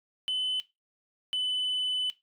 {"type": "tone pair in turn", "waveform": "sine", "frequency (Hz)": [3024, 3007], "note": ["F#7", "F#7"], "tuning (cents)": [37, 27], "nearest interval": "unison", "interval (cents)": 10, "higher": "first", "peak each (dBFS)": -24, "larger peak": "neither", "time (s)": [[0.28, 0.6], [1.33, 2.1]], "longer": "second", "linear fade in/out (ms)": 0, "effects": ["noise-tail reverb RT60 0.2 s tail -17 dB re dry", "tanh soft clip ceiling -25 dBFS"]}